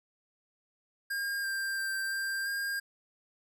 square tone with pitch steps, 1613 / 1585 / 1574 / 1584 / 1611 Hz, G6 / G6 / G6 / G6 / G6, +49 / +19 / +7 / +18 / +47 cents, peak -32 dBFS, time 1.1-2.8 s, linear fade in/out 10 ms, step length 340 ms, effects none

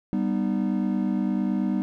triangle chord, G augmented, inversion none, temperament just, 196 / 245 / 306.2 Hz, G3 / B3 / D#4, 0 / -14 / -28 cents, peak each -23 / -25 / -27 dBFS, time 0.13-1.82 s, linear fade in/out 0 ms, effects none

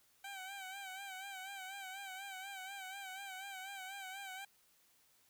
15% pulse tone with vibrato, 772 Hz, G5, 27 cents flat, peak -39 dBFS, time 0.24-4.45 s, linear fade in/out 5 ms, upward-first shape sine, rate 4.1 Hz, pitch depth 64 cents each way, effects white hiss -71 dBFS RMS until 5.29 s

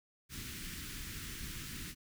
pink band-stop noise, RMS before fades -44 dBFS, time 0.29-1.95 s, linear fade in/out 50 ms, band 310 to 1500 Hz, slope 24 dB/octave, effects none

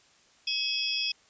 sine tone cluster, 2561 / 3242 / 3368 / 5020 / 5520 Hz, D#7 / G#7 / G#7 / D#8 / F8, +49 / -42 / +24 / +15 / -21 cents, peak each -33 / -37 / -33 / -32 / -36 dBFS, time 0.47-1.12 s, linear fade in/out 5 ms, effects white hiss -61 dBFS RMS until 1.29 s + resampled to 16000 Hz

